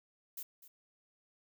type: noise with echo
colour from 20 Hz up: violet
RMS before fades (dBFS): -43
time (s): 0.37-0.43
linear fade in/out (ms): 5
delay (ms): 250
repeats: 1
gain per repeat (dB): -14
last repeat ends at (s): 0.68
effects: none